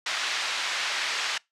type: band-pass noise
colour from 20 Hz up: pink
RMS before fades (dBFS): -29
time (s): 0.06-1.38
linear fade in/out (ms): 5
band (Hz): 1500 to 5200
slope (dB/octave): 12
effects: noise-tail reverb RT60 0.2 s tail -25 dB re dry + low-pass 8000 Hz 12 dB/octave